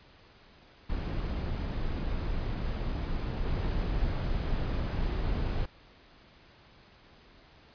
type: noise with level steps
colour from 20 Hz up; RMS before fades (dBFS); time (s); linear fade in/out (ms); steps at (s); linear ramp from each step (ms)
brown; -32 / -30; 0.89-5.66; 10; 3.45; 2
effects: pink hiss -57 dBFS RMS until 7.74 s + resampled to 11025 Hz